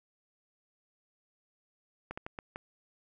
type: slowing click train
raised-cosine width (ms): 0.5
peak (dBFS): -24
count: 5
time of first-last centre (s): 2.11-2.559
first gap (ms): 65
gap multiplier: 1.38
effects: none